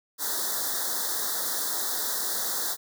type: band-stop noise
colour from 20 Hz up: white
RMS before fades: -29 dBFS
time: 0.18-2.77 s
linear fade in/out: 50 ms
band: 1900 to 3500 Hz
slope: 96 dB/octave
effects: high-pass 300 Hz 12 dB/octave